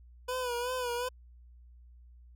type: tone with vibrato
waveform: 25% pulse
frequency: 493.9 Hz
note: B4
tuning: in tune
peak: -28 dBFS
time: 0.28-1.09 s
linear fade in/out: 10 ms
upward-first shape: sine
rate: 2.7 Hz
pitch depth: 61 cents each way
effects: added 60 Hz sine -52 dBFS peak until 2.35 s